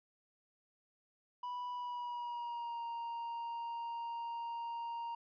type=tone with pitch glide; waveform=triangle; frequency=984 to 933.1 Hz; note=B5 to A#5; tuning=-7 to +1 cents; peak=-37 dBFS; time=1.43-5.15 s; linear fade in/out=5 ms; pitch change=-92 cents; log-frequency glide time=1.72-2.84 s; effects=resampled to 11025 Hz